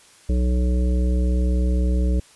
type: harmonic tone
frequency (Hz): 61.74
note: B1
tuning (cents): 0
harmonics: 1 / 3 / 5 / 7 / 9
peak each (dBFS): -17 / -27 / -31 / -34 / -36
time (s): 0.29-2.2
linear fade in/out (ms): 5
effects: white hiss -51 dBFS RMS until 2.35 s + resampled to 24000 Hz